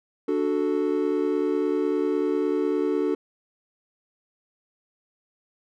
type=chord; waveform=triangle; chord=D major; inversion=none; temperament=equal; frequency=293.7 / 370 / 440 Hz; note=D4 / F#4 / A4; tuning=0 / 0 / 0 cents; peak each=-24 dBFS; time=0.28-3.15 s; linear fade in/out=5 ms; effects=none